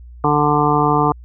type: harmonic tone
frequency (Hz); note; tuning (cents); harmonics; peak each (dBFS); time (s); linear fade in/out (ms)
147.9; D3; +13; 1 / 2 / 3 / 5 / 6 / 7 / 8; -20 / -20 / -20 / -20 / -20 / -20 / -20; 0.24-1.12; 2
effects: added 60 Hz sine -35 dBFS peak until 1.24 s